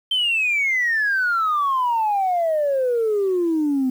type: exponential sweep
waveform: sine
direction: down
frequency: 3136 to 252.8 Hz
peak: -16 dBFS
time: 0.11-3.9 s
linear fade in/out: 5 ms
effects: tanh soft clip ceiling -14 dBFS + 8-bit